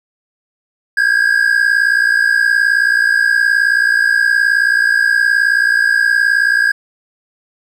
triangle tone pair together, 1598 / 1656.9 Hz, G6 / G#6, +33 / -5 cents, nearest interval minor second, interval 62 cents, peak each -11 dBFS, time 0.97-6.72 s, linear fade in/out 5 ms, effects none

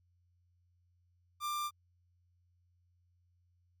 45% pulse tone, 1188 Hz, D6, 20 cents sharp, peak -34 dBFS, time 1.4-1.71 s, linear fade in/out 50 ms, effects added 88 Hz sine -69 dBFS peak until 3.8 s + MP3 96 kbps

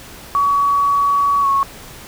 sine tone with pitch glide, 1130 to 1101.6 Hz, C#6 to C#6, +33 to -11 cents, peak -12 dBFS, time 0.35-1.63 s, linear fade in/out 0 ms, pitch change -44 cents, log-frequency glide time 1.41-1.47 s, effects pink hiss -37 dBFS RMS until 2.07 s

